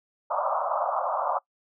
pink band-pass noise, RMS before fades -27 dBFS, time 0.3-1.39 s, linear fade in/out 10 ms, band 560 to 1300 Hz, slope 96 dB/octave, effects noise-tail reverb RT60 0.1 s tail -22 dB re dry

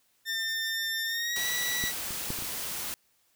20% pulse tone with pitch glide, 1801 to 1952.7 Hz, A6 to B6, +40 to -20 cents, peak -24 dBFS, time 0.25-1.93 s, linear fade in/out 50 ms, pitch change +140 cents, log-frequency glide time 1.05-1.47 s
white noise, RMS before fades -35 dBFS, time 1.36-2.94 s, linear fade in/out 0 ms
clicks, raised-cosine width 3 ms, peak -23 / -30 / -21 / -29 / -30 dBFS, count 5, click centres 1.839 / 2.107 / 2.304 / 2.388 / 2.423 s
effects white hiss -69 dBFS RMS until 3.35 s

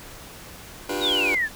sawtooth chord, G dominant seventh, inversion second, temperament just, 294 / 352.8 / 392 / 490 Hz, D4 / F4 / G4 / B4, +2 / +18 / 0 / -14 cents, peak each -27 dBFS, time 0.89-1.35 s, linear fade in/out 5 ms
sine exponential sweep, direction down, 3951 to 1667 Hz, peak -20 dBFS, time 1-1.49 s, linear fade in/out 50 ms
effects pink hiss -42 dBFS RMS until 1.55 s

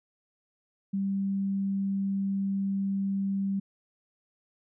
sine tone, 196 Hz, G3, in tune, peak -26 dBFS, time 0.93-3.6 s, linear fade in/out 10 ms, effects none

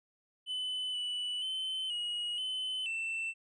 triangle tone with pitch steps, 3014 / 2966 / 3065 / 2897 / 3038 / 2675 Hz, F#7 / F#7 / G7 / F#7 / F#7 / E7, +31 / +4 / -40 / -37 / +45 / +25 cents, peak -32 dBFS, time 0.46-3.34 s, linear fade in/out 50 ms, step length 480 ms, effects resampled to 22050 Hz

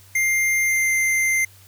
square tone with pitch glide, 2100 to 2088 Hz, C7 to C7, +6 to -4 cents, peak -18 dBFS, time 0.15-1.45 s, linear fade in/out 5 ms, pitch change -10 cents, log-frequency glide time 0.65-0.93 s, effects added 96 Hz sine -49 dBFS peak until 1.67 s + white hiss -51 dBFS RMS until 1.67 s

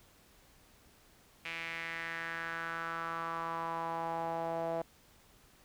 sawtooth tone with band-pass filter sweep, 165.7 Hz, E3, 9 cents sharp, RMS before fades -38 dBFS, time 1.45-4.82 s, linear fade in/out 5 ms, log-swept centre 2400 to 650 Hz, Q 3.8, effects pink hiss -63 dBFS RMS until 5.64 s

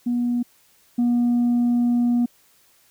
sine tone pair in turn, 241.8 / 240.6 Hz, B3 / B3, -36 / -45 cents, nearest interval unison, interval 9 cents, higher first, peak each -18 / -14 dBFS, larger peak second, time 0.06-0.43 / 0.98-2.26 s, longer second, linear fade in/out 10 ms, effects tanh soft clip ceiling -15 dBFS + white hiss -58 dBFS RMS until 2.9 s

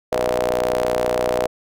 sawtooth ring-modulated tone, 61 Hz, B1, 21 cents flat, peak -11 dBFS, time 0.12-1.47 s, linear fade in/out 5 ms, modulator 562 Hz, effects none

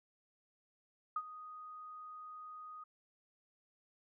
sine tone with ADSR envelope, 1244.5 Hz, D#6, in tune, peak -32 dBFS, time 1.16-2.84 s, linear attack 4 ms, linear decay 52 ms, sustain -15 dB, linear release 8 ms, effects none

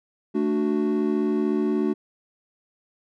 triangle chord, D major, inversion second, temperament equal, 220 / 293.7 / 370 Hz, A3 / D4 / F#4, 0 / 0 / 0 cents, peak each -23 dBFS, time 0.34-1.94 s, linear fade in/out 20 ms, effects none

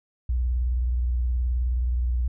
sine tone with vibrato, 61 Hz, B1, 21 cents flat, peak -21 dBFS, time 0.29-2.28 s, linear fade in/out 5 ms, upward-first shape square, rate 19 Hz, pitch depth 90 cents each way, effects none

